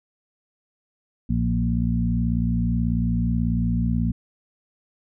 harmonic tone with a mistuned harmonic, 58.3 Hz, A#1, 1 cent sharp, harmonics 1 / 2 / 3 / 4, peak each -25 / -25 / -25 / -25 dBFS, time 1.29-4.12 s, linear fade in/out 10 ms, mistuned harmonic 2, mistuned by -28 cents, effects none

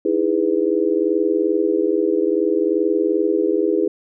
sine chord, E major seventh, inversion third, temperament just, 309 / 329.6 / 412 / 494.4 Hz, D#4 / E4 / G#4 / B4, -12 / 0 / -14 / +2 cents, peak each -24 / -20 / -19 / -23 dBFS, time 0.05-3.88 s, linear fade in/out 5 ms, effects none

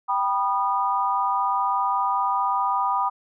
sine chord, G augmented, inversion none, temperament just, 784 / 980 / 1225 Hz, G5 / B5 / D#6, 0 / -14 / -27 cents, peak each -26 / -23 / -25 dBFS, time 0.08-3.1 s, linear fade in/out 20 ms, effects none

